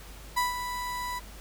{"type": "tone with ADSR envelope", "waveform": "35% pulse", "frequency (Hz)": 987.8, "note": "B5", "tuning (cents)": 0, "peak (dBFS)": -21, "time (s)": [0.36, 1.2], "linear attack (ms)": 18, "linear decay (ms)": 150, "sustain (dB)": -9, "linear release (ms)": 22, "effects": ["added 50 Hz sine -45 dBFS peak until 1.4 s", "pink hiss -49 dBFS RMS until 1.4 s"]}